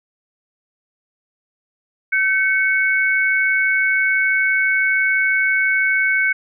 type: tone pair together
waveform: sine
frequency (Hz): 1538.2 / 2217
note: G6 / C#7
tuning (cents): -33 / 0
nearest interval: tritone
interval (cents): 633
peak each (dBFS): -17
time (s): 2.12-6.33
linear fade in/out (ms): 10
effects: none